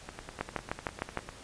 two click trains, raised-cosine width 0.5 ms, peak -24 / -15 dBFS, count 13 / 6, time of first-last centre 0.09-1.29 / 0.41-1.173 s, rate 10 / 6.55 Hz, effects pink hiss -50 dBFS RMS until 1.43 s + resampled to 22050 Hz

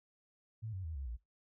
sine tone with pitch steps, 110.6 / 94.08 / 80.03 / 68.08 / 57.92 Hz, A2 / F#2 / D#2 / C#2 / A#1, +9 / +29 / +49 / -31 / -10 cents, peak -39 dBFS, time 0.62-1.17 s, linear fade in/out 20 ms, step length 110 ms, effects noise-tail reverb RT60 0.2 s tail -21 dB re dry

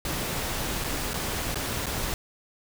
pink noise with dropouts, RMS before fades -30 dBFS, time 0.05-2.14 s, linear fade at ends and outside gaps 1 ms, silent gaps 0.84-0.844 / 1.134-1.141 / 1.545-1.556 / 1.859-1.866 s, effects none

